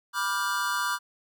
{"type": "chord", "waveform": "square", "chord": "G dominant seventh", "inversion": "first", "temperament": "just", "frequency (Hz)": [980, 1176, 1411.2, 1568], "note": ["B5", "D6", "F6", "G6"], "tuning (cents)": [-14, 2, 18, 0], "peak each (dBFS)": [-33, -31, -32, -34], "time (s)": [0.13, 0.99], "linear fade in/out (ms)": 50, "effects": []}